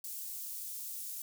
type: high-pass noise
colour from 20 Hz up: white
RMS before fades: -42 dBFS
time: 0.04-1.22 s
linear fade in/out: 2 ms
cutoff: 7600 Hz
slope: 12 dB/octave
effects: none